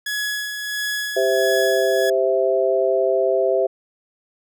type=tone with tremolo; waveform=sawtooth; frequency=1685 Hz; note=G#6; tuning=25 cents sharp; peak=-18 dBFS; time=0.06-2.1 s; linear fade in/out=5 ms; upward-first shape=sine; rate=1.5 Hz; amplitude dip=45%
type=chord; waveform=sine; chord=C major; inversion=second; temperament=equal; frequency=392 / 523.3 / 659.3 Hz; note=G4 / C5 / E5; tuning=0 / 0 / 0 cents; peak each=-20 dBFS; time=1.16-3.67 s; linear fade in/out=10 ms
effects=none